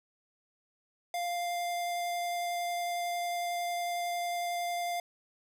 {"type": "tone with vibrato", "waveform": "square", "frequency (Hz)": 698.5, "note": "F5", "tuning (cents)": 0, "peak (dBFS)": -32, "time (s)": [1.14, 5], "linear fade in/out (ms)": 2, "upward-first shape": "triangle", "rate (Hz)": 11, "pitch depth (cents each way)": 8, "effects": []}